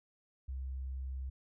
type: tone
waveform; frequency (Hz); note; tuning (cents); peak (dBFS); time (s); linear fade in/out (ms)
sine; 65.7; C2; +8; -37; 0.48-1.3; 10
effects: none